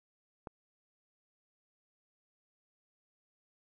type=click; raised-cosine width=1 ms; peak=-28 dBFS; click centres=0.472 s; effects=none